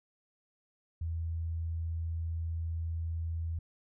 sine tone, 82.41 Hz, E2, in tune, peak -32 dBFS, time 1.01-3.59 s, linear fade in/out 5 ms, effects none

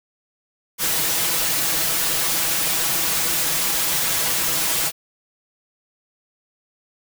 white noise with comb filter, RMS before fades -21 dBFS, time 0.78-4.92 s, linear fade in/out 50 ms, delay 6.1 ms, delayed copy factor +0.95, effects none

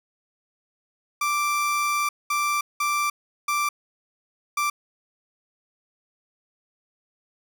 30% pulse tone bursts at uneven times, 1174.7 Hz, D6, in tune, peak -19 dBFS, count 5, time 1.21-2.09 / 2.3-2.61 / 2.8-3.1 / 3.48-3.69 / 4.57-4.7 s, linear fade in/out 5 ms, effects none

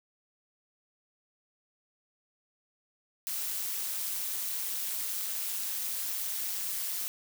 blue noise with amplitude modulation, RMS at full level -31 dBFS, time 3.27-7.08 s, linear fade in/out 0 ms, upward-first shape sine, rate 198 Hz, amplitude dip 70%, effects none

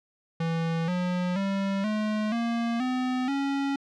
square tone with pitch steps, 164.81 / 179.73 / 195.99 / 213.7 / 233.1 / 254.2 / 277.2 Hz, E3 / F3 / G3 / G#3 / A#3 / C4 / C#4, 0 / +50 / 0 / +50 / 0 / -50 / 0 cents, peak -26 dBFS, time 0.4-3.76 s, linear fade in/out 5 ms, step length 480 ms, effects low-pass 4000 Hz 12 dB/octave

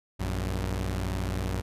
sawtooth tone pair together, 58.68 / 94.1 Hz, A#1 / F#2, +12 / +30 cents, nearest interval minor sixth, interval 818 cents, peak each -27 dBFS, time 0.19-1.62 s, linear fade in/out 20 ms, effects resampled to 32000 Hz

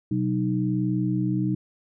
sine tone cluster, 126.8 / 187.6 / 309.8 Hz, B2 / F#3 / D#4, +46 / +24 / -7 cents, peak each -26 dBFS, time 0.11-1.55 s, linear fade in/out 5 ms, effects none

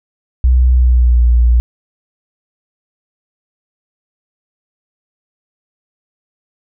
sine tone with pitch glide, 62.6 to 59.5 Hz, B1 to A#1, +24 to +36 cents, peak -6 dBFS, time 0.44-1.6 s, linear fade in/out 0 ms, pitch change -88 cents, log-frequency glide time 0.74-1.22 s, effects none

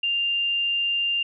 sine tone, 2794 Hz, F7, in tune, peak -21 dBFS, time 0.03-1.23 s, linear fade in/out 5 ms, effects none

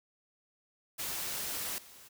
white noise with level steps, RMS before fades -37 / -54 dBFS, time 0.98-2.09 s, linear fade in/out 20 ms, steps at 1.78 s, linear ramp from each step 2 ms, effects none

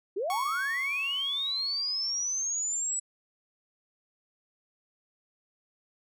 sine linear sweep, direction up, 349.2 to 7890 Hz, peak -28 dBFS, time 0.16-3 s, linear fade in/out 10 ms
sawtooth tone with exponential decay, 1108.7 Hz, C#6, in tune, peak -27 dBFS, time 0.3-2.79 s, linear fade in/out 1 ms, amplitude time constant 540 ms
effects none

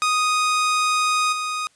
sawtooth tone with level steps, 1244 Hz, D#6, 1 cent flat, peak -14 / -20 dBFS, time 0.02-1.67 s, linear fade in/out 0 ms, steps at 1.32 s, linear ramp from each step 10 ms, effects white hiss -59 dBFS RMS until 1.75 s + resampled to 22050 Hz

